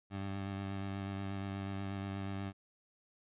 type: tone with vibrato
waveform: 20% pulse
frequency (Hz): 98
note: G2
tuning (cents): 0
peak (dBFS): -33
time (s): 0.1-2.53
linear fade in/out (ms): 50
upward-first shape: sine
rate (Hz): 8.3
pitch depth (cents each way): 21
effects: resampled to 8000 Hz